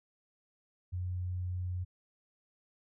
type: tone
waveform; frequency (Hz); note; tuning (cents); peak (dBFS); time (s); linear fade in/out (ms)
sine; 90.4; F#2; -40; -33; 0.92-1.85; 20
effects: none